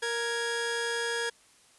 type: tone pair together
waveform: sawtooth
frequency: 467.3 / 1661.2 Hz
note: A#4 / G#6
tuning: +4 / 0 cents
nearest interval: octave + minor seventh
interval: 2196 cents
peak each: -28 dBFS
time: 0.02-1.3 s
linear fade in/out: 10 ms
effects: white hiss -60 dBFS RMS until 1.78 s + resampled to 24000 Hz